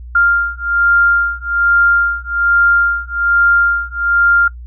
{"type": "beating tone pair", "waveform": "sine", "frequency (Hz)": [1396.9, 1398.1], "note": ["F6", "F6"], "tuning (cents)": [0, 1], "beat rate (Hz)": 1.2, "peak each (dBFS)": -13, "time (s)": [0.15, 4.48], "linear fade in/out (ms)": 5, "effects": ["noise-tail reverb RT60 0.1 s tail -21 dB re dry", "added 60 Hz sine -28 dBFS peak until 4.66 s"]}